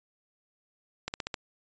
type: slowing click train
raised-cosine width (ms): 0.2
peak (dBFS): -15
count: 5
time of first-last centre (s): 1.08-1.342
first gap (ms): 59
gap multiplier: 1.07
effects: resampled to 16000 Hz